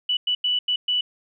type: tone bursts at uneven times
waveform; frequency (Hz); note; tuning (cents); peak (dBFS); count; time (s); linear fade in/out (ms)
sine; 2963; F#7; +2; -19; 5; 0.09-0.17 / 0.27-0.35 / 0.44-0.59 / 0.68-0.76 / 0.88-1.01; 5
effects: none